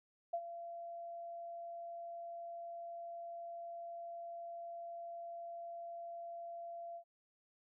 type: tone with ADSR envelope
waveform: sine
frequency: 683 Hz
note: F5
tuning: 39 cents flat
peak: -33 dBFS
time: 0.33-7.04 s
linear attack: 9 ms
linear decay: 62 ms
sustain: -11 dB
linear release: 80 ms
effects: none